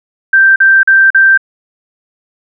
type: tone bursts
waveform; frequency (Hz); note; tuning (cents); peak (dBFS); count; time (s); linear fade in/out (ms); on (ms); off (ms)
sine; 1568; G6; 0; -3; 4; 0.33-1.376; 5; 230; 42
effects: none